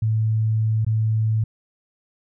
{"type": "tone with dropouts", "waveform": "sine", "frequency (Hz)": 110, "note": "A2", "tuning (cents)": 0, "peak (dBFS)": -17, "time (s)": [0.02, 1.44], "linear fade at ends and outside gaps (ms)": 5, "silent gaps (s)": [0.848, 0.865], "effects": []}